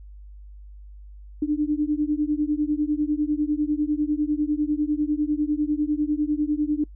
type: beating tone pair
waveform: sine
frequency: 294.5 / 304.5 Hz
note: D4 / D#4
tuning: +5 / -37 cents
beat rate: 10 Hz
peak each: -23 / -24 dBFS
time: 1.42-6.84 s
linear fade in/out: 5 ms
effects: noise-tail reverb RT60 0.1 s tail -26 dB re dry + added 50 Hz sine -40 dBFS peak until 6.95 s